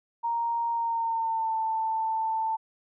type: tone with pitch glide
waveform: sine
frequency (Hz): 932.3 to 888.1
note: A#5 to A5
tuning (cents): 0 to +16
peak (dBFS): -25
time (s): 0.23-2.57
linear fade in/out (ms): 20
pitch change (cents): -84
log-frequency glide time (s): 0.71-1.57
effects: none